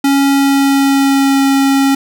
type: tone with pitch glide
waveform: square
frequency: 277.2 to 273.4 Hz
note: C#4 to C#4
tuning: 0 to -24 cents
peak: -9 dBFS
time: 0.04-1.95 s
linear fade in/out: 5 ms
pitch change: -24 cents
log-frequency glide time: 0.27-1.43 s
effects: none